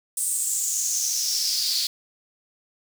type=noise with high-pass filter sweep; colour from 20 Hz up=pink; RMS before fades=-25 dBFS; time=0.17-1.87 s; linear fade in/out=2 ms; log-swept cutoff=8800 to 4300 Hz; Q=6; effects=none

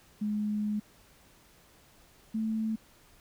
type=tone pair in turn; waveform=sine; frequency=210.1 / 220.2 Hz; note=G#3 / A3; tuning=+20 / +2 cents; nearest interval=minor second; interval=82 cents; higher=second; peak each=-28 dBFS; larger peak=neither; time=0.21-0.8 / 2.34-2.76 s; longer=first; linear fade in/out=10 ms; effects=pink hiss -60 dBFS RMS until 3.2 s

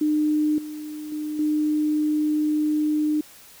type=tone with level steps; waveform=sine; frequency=303.2 Hz; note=D#4; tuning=45 cents flat; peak=-18 / -31 / -26 / -19 dBFS; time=0.01-3.21 s; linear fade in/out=5 ms; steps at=0.58 / 1.12 / 1.39 s; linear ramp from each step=2 ms; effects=white hiss -48 dBFS RMS until 3.6 s

